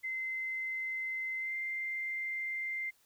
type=tone with pitch glide; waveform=sine; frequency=2065 to 2091 Hz; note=C7 to C7; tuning=-23 to -2 cents; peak=-34 dBFS; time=0.03-2.91 s; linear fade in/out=20 ms; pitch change=+21 cents; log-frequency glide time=1.38-1.55 s; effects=white hiss -69 dBFS RMS until 3.05 s